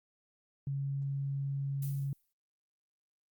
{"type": "tone", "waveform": "sine", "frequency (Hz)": 138.59, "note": "C#3", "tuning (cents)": 0, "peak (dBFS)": -32, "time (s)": [0.67, 2.13], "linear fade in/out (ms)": 2}
{"type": "noise with exponential decay", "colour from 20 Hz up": "violet", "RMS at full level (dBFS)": -43, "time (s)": [1.82, 2.33], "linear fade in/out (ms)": 5, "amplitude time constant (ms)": 110}
{"effects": ["Opus 48 kbps"]}